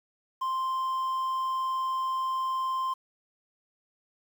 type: tone with quantisation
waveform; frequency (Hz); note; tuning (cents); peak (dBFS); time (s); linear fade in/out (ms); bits
triangle; 1046.5; C6; 0; -25; 0.41-2.94; 10; 9
effects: none